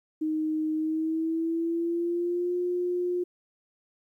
sine tone with pitch glide, 311.7 to 356 Hz, D#4 to F4, +3 to +33 cents, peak -25 dBFS, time 0.21-3.24 s, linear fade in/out 10 ms, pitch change +230 cents, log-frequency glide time 0.74-2.55 s, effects 11-bit

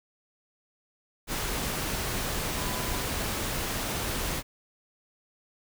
sine tone in noise, 1000 Hz, B5, 21 cents sharp, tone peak -41 dBFS, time 2.53-3.07 s, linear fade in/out 50 ms, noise pink, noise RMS -31 dBFS, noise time 1.27-4.43 s, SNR -13 dB, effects none

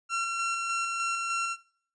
30% pulse tone with tremolo, 1362 Hz, F6, 44 cents flat, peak -24 dBFS, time 0.09-1.57 s, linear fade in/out 50 ms, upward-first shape square, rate 3.3 Hz, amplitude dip 25%, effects noise-tail reverb RT60 0.5 s tail -19 dB re dry + resampled to 22050 Hz

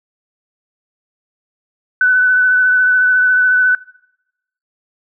sine tone with vibrato, 1500 Hz, F#6, 23 cents sharp, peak -8 dBFS, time 2.01-3.75 s, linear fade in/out 2 ms, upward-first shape triangle, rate 14 Hz, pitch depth 21 cents each way, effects noise-tail reverb RT60 0.9 s tail -25 dB re dry

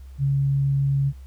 sine tone, 138.59 Hz, C#3, in tune, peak -18 dBFS, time 0.18-1.13 s, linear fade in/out 50 ms, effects added 66 Hz sine -38 dBFS peak until 1.26 s + pink hiss -60 dBFS RMS until 1.26 s

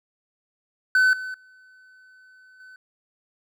triangle tone with level steps, 1514 Hz, F#6, 39 cents sharp, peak -13 / -28 / -48 / -42 dBFS, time 0.95-2.76 s, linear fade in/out 2 ms, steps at 1.13 / 1.34 / 2.6 s, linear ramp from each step 2 ms, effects none

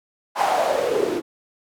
white noise with band-pass filter sweep, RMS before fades -21 dBFS, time 0.35-1.22 s, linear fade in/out 50 ms, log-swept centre 890 to 330 Hz, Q 5.9, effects none

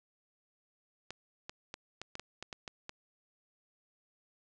clicks, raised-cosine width 0.2 ms, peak -24 dBFS, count 10, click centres 1.106 / 1.495 / 1.741 / 2.016 / 2.154 / 2.196 / 2.426 / 2.528 / 2.678 / 2.894 s, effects resampled to 22050 Hz + 11-bit

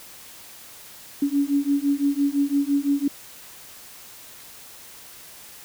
sine beating tone pair, 279.9 / 285.8 Hz, C#4 / D4, +17 / -47 cents, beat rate 5.9 Hz, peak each -22 dBFS, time 1.22-3.08 s, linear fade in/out 5 ms, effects white hiss -44 dBFS RMS until 5.64 s

